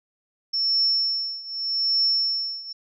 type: tone with tremolo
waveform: sine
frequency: 5400 Hz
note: E8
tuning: 41 cents sharp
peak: -17 dBFS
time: 0.53-2.73 s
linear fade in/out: 10 ms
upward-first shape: triangle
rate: 0.83 Hz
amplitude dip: 90%
effects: none